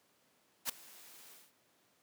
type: noise with ADSR envelope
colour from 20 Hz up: white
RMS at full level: -33 dBFS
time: 0.65-1.53 s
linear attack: 43 ms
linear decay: 6 ms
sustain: -23 dB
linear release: 210 ms
effects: pink hiss -71 dBFS RMS until 2.02 s + high-pass 200 Hz 12 dB/octave